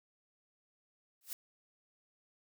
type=noise with exponential growth; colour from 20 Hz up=blue; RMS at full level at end=-37 dBFS; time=1.21-1.33 s; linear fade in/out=1 ms; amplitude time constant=25 ms; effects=none